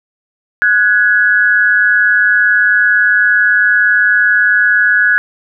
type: tone pair together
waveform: sine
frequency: 1472.8 / 1675 Hz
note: F#6 / G#6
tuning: -8 / +14 cents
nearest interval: major second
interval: 222 cents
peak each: -10 dBFS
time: 0.62-5.18 s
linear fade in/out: 0 ms
effects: none